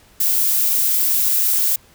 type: noise with high-pass filter sweep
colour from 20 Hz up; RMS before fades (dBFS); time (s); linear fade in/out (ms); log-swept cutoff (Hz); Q
violet; -17; 0.2-1.76; 5; 220 to 710; 1.9
effects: pink hiss -51 dBFS RMS until 1.94 s